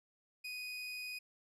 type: tone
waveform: 30% pulse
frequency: 2489 Hz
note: D#7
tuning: in tune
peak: -39 dBFS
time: 0.44-1.19 s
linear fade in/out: 10 ms
effects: low-pass 12000 Hz 12 dB/octave